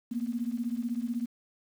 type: beating tone pair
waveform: sine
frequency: 230.4 / 246.4 Hz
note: A#3 / B3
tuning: -20 / -4 cents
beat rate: 16 Hz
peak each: -32 / -33 dBFS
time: 0.11-1.26 s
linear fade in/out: 10 ms
effects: 9-bit